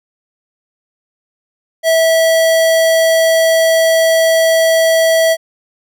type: tone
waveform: square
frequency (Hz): 652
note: E5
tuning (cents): -19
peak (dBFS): -9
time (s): 1.83-5.37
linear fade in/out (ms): 50
effects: none